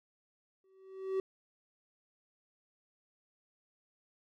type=tone with exponential growth; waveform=triangle; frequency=382 Hz; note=G4; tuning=45 cents flat; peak=-26 dBFS; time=0.64-1.2 s; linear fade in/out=2 ms; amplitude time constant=120 ms; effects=none